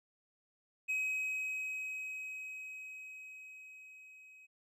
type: tone with level ramp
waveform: triangle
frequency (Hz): 2538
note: D#7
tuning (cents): +34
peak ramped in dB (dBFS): -30 to -54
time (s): 0.88-4.47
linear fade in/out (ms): 20
effects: resampled to 32000 Hz